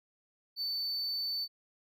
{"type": "tone", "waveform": "triangle", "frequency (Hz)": 4521, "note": "C#8", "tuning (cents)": 33, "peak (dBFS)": -31, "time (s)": [0.56, 1.48], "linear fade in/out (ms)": 50, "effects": []}